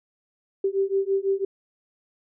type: beating tone pair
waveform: sine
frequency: 387.5 / 393.5 Hz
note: G4 / G4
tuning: -20 / +7 cents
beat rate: 6 Hz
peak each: -24 dBFS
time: 0.64-1.45 s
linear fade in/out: 5 ms
effects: none